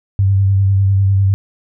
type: tone with vibrato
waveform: sine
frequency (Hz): 97.6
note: G2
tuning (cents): -7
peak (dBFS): -9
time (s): 0.19-1.34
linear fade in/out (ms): 0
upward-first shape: sine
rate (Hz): 10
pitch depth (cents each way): 27
effects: none